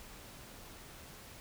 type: silence
effects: pink hiss -52 dBFS RMS until 1.4 s